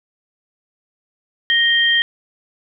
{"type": "tone pair together", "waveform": "sine", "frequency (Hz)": [1864.7, 3172], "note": ["A#6", "G7"], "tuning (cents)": [0, 20], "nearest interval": "major sixth", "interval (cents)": 920, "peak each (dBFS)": -15, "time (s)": [1.5, 2.02], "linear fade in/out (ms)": 0, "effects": []}